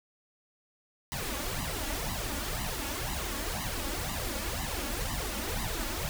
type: noise with flanger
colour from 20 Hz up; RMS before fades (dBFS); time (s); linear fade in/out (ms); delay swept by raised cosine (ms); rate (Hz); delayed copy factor
pink; -34; 1.12-6.09; 0; 1 to 3.6; 2; +0.85
effects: none